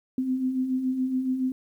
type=beating tone pair; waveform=sine; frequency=252.4 / 259.5 Hz; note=B3 / C4; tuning=+38 / -14 cents; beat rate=7.1 Hz; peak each=-33 / -24 dBFS; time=0.18-1.52 s; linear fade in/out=2 ms; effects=10-bit

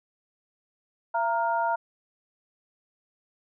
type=tone cluster; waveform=sine; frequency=675 / 929 / 1410 Hz; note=E5 / A#5 / F6; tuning=+41 / -6 / +16 cents; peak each=-28 / -25 / -32 dBFS; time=1.14-1.76 s; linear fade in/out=10 ms; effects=none

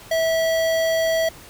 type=tone with notch filter; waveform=square; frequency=652 Hz; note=E5; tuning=19 cents flat; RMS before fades=-20 dBFS; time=0.11-1.29 s; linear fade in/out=5 ms; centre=9300 Hz; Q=1.7; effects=pink hiss -43 dBFS RMS until 1.49 s

